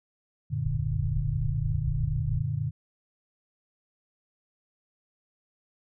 sine chord, Gb augmented, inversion none, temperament equal, 92.5 / 116.54 / 146.83 Hz, Gb2 / Bb2 / D3, 0 / 0 / 0 cents, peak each -34 / -30 / -30 dBFS, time 0.5-2.71 s, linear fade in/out 20 ms
pink low-pass noise, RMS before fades -32 dBFS, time 0.65-2.42 s, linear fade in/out 10 ms, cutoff 110 Hz, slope 48 dB/octave
effects none

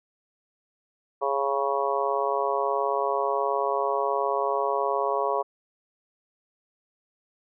harmonic tone, 138.59 Hz, C#3, in tune, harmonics 3 / 4 / 5 / 6 / 7 / 8, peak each -29 / -29 / -30 / -36 / -29 / -30 dBFS, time 1.21-5.43 s, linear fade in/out 20 ms, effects none

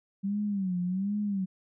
sine tone with vibrato, 192.5 Hz, G3, 31 cents flat, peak -27 dBFS, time 0.23-1.46 s, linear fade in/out 20 ms, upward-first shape sine, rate 1.3 Hz, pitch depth 140 cents each way, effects none

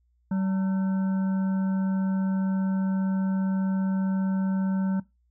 harmonic tone with a mistuned harmonic, 191.3 Hz, G3, 42 cents flat, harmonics 1 / 3 / 5 / 7 / 8, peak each -23 / -42 / -40 / -49 / -47 dBFS, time 0.31-5 s, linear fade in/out 5 ms, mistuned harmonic 5, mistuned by -91 cents, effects noise-tail reverb RT60 0.2 s tail -20 dB re dry + added 60 Hz sine -64 dBFS peak until 5.3 s

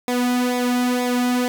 sawtooth tone with flanger, 247.2 Hz, B3, 2 cents sharp, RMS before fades -20 dBFS, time 0.08-1.48 s, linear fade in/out 0 ms, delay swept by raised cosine 0.67 to 2.27 ms, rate 2.1 Hz, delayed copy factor -0.65, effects 8-bit

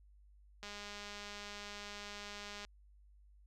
click train, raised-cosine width 0.2 ms, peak -30 dBFS, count 415, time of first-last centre 0.63-2.65 s, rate 205 Hz, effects added 50 Hz sine -60 dBFS peak until 3.46 s

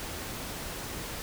pink noise, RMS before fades -38 dBFS, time 0-1.22 s, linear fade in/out 0 ms, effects none

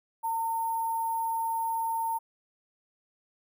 sine tone with sample-and-hold, 909 Hz, A#5, 44 cents flat, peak -27 dBFS, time 0.23-2.19 s, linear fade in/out 20 ms, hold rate 11025 Hz, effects none

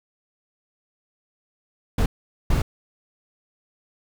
brown noise bursts at uneven times, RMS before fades -19 dBFS, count 2, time 1.98-2.06 / 2.5-2.62 s, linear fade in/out 5 ms, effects none

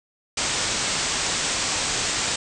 white low-pass noise, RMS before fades -25 dBFS, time 0.37-2.36 s, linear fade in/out 5 ms, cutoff 8400 Hz, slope 96 dB/octave, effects none

